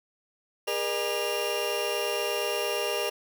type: tone cluster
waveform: 35% pulse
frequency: 409.5 / 478.1 / 602 / 2784 Hz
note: G#4 / A#4 / D5 / F7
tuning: -24 / +44 / +43 / -6 cents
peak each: -31 dBFS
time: 0.67-3.1 s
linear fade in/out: 10 ms
effects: none